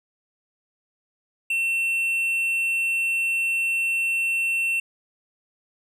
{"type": "tone with tanh clipping", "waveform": "sine", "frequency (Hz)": 2700, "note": "E7", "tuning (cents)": 41, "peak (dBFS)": -22, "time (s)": [1.5, 4.8], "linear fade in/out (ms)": 5, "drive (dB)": 6, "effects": []}